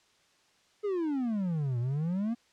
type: exponential two-way sweep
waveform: triangle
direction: down then up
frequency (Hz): 428.3 to 116.5 to 241.4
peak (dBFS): -26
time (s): 0.83-2.35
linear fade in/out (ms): 20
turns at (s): 1.79
effects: white hiss -66 dBFS RMS until 2.52 s + low-pass 6000 Hz 12 dB/octave